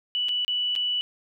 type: tone with dropouts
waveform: sine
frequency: 2960 Hz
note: F#7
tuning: in tune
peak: -23 dBFS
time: 0.15-1.01 s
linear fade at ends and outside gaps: 0 ms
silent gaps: 0.285-0.291 / 0.448-0.48 / 0.753-0.761 s
effects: none